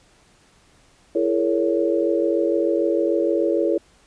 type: chord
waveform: sine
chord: A# half-diminished seventh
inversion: second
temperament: just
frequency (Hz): 335.6 / 419.5 / 466.2 / 559.4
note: E4 / G#4 / A#4 / C#5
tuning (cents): +31 / +17 / 0 / +16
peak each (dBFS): -21 / -24 / -24 / -23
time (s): 1.15-3.78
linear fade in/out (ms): 5
effects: pink hiss -56 dBFS RMS until 4.06 s + resampled to 22050 Hz